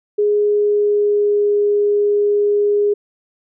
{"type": "tone with pitch glide", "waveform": "sine", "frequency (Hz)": [415.3, 411.7], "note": ["G#4", "G#4"], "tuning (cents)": [0, -15], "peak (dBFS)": -12, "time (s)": [0.18, 2.94], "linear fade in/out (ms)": 10, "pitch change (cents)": -15, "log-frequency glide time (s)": [0.38, 1.54], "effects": []}